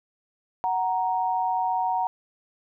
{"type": "tone pair together", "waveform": "sine", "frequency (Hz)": [744, 933.9], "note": ["F#5", "A#5"], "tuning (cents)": [9, 3], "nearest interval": "major third", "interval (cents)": 394, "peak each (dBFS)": -25, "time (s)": [0.64, 2.07], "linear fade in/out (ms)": 0, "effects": []}